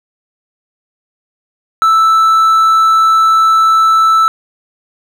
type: tone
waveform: triangle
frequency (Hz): 1318.5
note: E6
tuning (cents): 0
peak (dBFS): -4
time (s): 1.82-4.28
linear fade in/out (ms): 0
effects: none